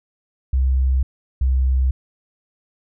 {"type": "tone pair in turn", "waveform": "sine", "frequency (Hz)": [65.3, 64.92], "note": ["C2", "C2"], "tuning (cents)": [-3, -13], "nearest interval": "unison", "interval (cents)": 10, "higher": "first", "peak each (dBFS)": -14, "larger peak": "neither", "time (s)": [[0.53, 1.03], [1.41, 1.91]], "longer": "neither", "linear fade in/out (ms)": 5, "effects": []}